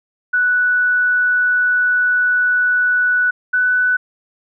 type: tone pair in turn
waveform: sine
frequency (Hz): 1480 / 1492.9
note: F#6 / F#6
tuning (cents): 0 / +15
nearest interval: unison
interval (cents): 15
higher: second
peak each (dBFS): -12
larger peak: neither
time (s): 0.33-3.31 / 3.53-3.97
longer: first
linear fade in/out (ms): 10
effects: none